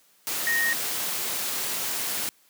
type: tone in noise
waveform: sine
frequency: 1861 Hz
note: A#6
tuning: 3 cents flat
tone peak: -22 dBFS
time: 0.47-0.73 s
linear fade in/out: 0 ms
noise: white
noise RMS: -29 dBFS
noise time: 0.27-2.29 s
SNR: +4 dB
effects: white hiss -61 dBFS RMS until 2.49 s + high-pass 150 Hz 12 dB/octave